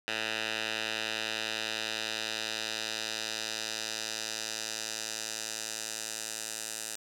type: tone with band-pass filter sweep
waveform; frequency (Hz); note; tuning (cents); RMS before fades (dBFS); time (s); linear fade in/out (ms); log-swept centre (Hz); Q
10% pulse; 110; A2; 0; -36; 0.08-6.96; 0; 2800 to 8100; 1.4
effects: none